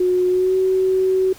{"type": "tone with pitch glide", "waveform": "sine", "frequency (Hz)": [363.7, 376.3], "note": ["F#4", "F#4"], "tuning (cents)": [-30, 29], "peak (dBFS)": -14, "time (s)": [0, 1.33], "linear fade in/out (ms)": 5, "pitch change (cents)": 59, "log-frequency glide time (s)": [0.29, 0.56], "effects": ["pink hiss -43 dBFS RMS until 1.38 s"]}